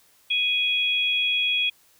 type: tone pair together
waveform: sine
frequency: 2489 / 3322 Hz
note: D#7 / G#7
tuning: 0 / 0 cents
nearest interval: perfect fourth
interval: 500 cents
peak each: -23 dBFS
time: 0.3-1.7 s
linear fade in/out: 10 ms
effects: white hiss -59 dBFS RMS until 1.99 s